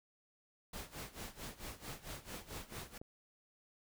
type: noise with tremolo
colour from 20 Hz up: pink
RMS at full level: -45 dBFS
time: 0.73-2.98 s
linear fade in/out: 5 ms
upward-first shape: sine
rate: 4.5 Hz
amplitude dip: 85%
type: clicks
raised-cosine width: 2 ms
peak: -37 dBFS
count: 3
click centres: 2.723 / 2.833 / 3.015 s
effects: none